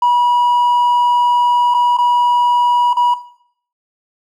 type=tone with dropouts; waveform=triangle; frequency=970 Hz; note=B5; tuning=31 cents flat; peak=-6 dBFS; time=0.02-3.14 s; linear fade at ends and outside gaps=5 ms; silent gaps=1.74-1.745 / 1.969-1.985 / 2.931-2.968 s; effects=noise-tail reverb RT60 0.6 s tail -17 dB re dry + tanh soft clip ceiling -6 dBFS